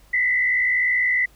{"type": "tone with frequency modulation", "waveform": "sine", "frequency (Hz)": 2001, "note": "B6", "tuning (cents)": 22, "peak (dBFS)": -17, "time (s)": [0.13, 1.26], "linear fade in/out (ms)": 10, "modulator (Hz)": 61.2, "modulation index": 0.95, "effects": ["added 50 Hz sine -51 dBFS peak until 1.35 s", "pink hiss -56 dBFS RMS until 1.35 s"]}